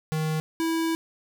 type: tone pair in turn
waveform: square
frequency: 156.6 / 327.2 Hz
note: D#3 / E4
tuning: +11 / -13 cents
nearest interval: octave + minor second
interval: 1276 cents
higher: second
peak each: -25 / -24 dBFS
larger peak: second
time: 0.12-0.4 / 0.6-0.95 s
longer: second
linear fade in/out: 0 ms
effects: none